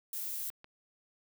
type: noise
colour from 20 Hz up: violet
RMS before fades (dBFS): -38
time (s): 0.13-0.5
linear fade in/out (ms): 2
type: clicks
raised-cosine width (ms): 0.3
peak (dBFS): -34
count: 2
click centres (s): 0.501 / 0.644
effects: none